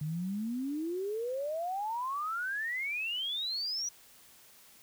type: exponential sweep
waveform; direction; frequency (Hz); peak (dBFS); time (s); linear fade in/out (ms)
sine; up; 146.83 to 5920; -32; 0.01-3.89; 5
effects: white hiss -58 dBFS RMS until 4.82 s